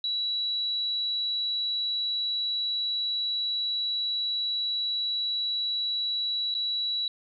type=tone with dropouts; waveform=sine; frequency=3920 Hz; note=B7; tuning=14 cents flat; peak=-26 dBFS; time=0.04-7.08 s; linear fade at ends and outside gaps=2 ms; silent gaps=6.542-6.549 s; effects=none